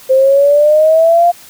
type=exponential sweep; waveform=sine; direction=up; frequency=520 to 703 Hz; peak=-5 dBFS; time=0.09-1.32 s; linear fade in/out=20 ms; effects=white hiss -38 dBFS RMS until 1.49 s